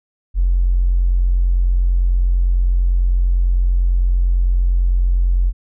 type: tone with tanh clipping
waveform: triangle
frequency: 44.47 Hz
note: F1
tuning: 32 cents sharp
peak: -11 dBFS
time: 0.34-5.53 s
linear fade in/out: 50 ms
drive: 2 dB
effects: none